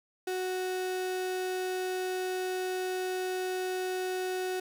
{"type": "tone", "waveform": "35% pulse", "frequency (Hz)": 370, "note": "F#4", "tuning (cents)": 0, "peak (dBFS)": -29, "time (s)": [0.27, 4.6], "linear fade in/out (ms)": 5, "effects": []}